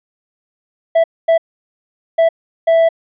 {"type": "tone bursts at uneven times", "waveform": "triangle", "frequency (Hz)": 659.3, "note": "E5", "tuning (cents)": 0, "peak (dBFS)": -6, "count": 4, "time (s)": [[0.95, 1.04], [1.28, 1.38], [2.18, 2.29], [2.67, 2.89]], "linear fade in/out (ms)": 10, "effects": ["resampled to 8000 Hz"]}